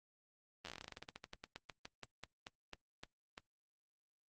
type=slowing click train; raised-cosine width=0.2 ms; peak=-29 dBFS; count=29; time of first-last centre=0.65-3.379 s; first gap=10 ms; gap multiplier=1.14; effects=Opus 24 kbps